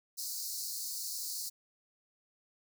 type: high-pass noise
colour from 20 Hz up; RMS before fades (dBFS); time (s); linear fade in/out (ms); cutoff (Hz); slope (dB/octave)
pink; -39; 0.17-1.5; 20; 4200; 96
effects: none